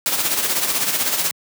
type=noise with tremolo; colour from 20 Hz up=white; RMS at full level=-18 dBFS; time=0.06-1.31 s; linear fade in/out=0 ms; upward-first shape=sine; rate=16 Hz; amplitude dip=55%; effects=high-pass 150 Hz 12 dB/octave